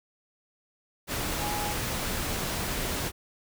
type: tone in noise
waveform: sine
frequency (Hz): 830.6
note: G#5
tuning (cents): 0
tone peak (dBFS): -33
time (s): 1.38-1.75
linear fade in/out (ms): 50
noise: pink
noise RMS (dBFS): -31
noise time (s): 1.07-3.12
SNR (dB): -5
effects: none